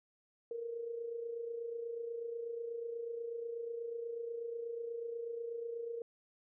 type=tone with amplitude modulation; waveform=sine; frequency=466.2 Hz; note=A#4; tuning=in tune; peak=-36 dBFS; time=0.51-6.02 s; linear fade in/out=2 ms; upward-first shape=sine; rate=28.2 Hz; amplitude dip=55%; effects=none